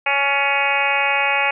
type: harmonic tone with a mistuned harmonic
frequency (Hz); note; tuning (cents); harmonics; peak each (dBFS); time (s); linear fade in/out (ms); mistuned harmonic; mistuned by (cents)
279.3; C#4; +13; 2 / 3 / 4 / 5 / 6 / 7 / 8 / 9 / 10; -27 / -22 / -28 / -27 / -28 / -27 / -22 / -21 / -28; 0.06-1.51; 5; 6; +24
effects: none